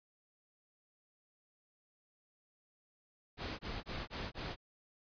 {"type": "noise bursts", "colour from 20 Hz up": "pink", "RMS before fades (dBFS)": -41, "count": 5, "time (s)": [3.37, 4.562], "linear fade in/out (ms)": 50, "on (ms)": 220, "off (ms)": 23, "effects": ["resampled to 11025 Hz"]}